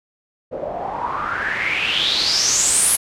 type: noise with low-pass filter sweep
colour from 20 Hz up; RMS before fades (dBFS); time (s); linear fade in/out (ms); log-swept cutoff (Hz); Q
white; -20; 0.51-2.97; 20; 510 to 11000; 7.1
effects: none